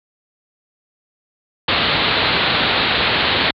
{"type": "low-pass noise", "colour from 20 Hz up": "white", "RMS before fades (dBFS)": -17, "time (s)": [1.68, 3.51], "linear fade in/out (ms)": 5, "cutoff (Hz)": 4300, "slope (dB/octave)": 96, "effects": ["high-pass 60 Hz 12 dB/octave"]}